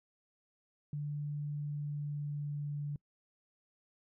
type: tone with pitch glide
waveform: sine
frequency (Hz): 146.83 to 145.65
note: D3 to D3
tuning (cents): 0 to -14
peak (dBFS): -35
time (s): 0.93-2.96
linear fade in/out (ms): 2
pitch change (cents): -14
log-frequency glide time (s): 1.53-2.79
effects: noise-tail reverb RT60 0.1 s tail -26 dB re dry